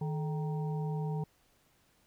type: harmonic tone with a mistuned harmonic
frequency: 155.56 Hz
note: D#3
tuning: in tune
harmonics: 1 / 3 / 5 / 6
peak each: -32 / -42 / -46 / -48 dBFS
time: 0.01-1.24 s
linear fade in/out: 5 ms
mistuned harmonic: 3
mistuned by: -130 cents
effects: pink hiss -69 dBFS RMS until 2.06 s